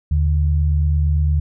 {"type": "tone pair together", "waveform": "sine", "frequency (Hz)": [77.2, 146.05], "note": ["D#2", "D3"], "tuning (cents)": [-13, -9], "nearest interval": "major seventh", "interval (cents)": 1104, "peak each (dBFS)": [-14, -22], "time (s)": [0.11, 1.4], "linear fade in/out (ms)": 5, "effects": []}